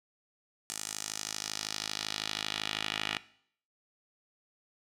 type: tone with band-pass filter sweep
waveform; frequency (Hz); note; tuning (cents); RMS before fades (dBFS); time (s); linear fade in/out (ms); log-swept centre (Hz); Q
10% pulse; 52.7; G#1; +26; -37; 0.7-3.17; 0; 7700 to 2800; 1.8
effects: noise-tail reverb RT60 0.6 s tail -18 dB re dry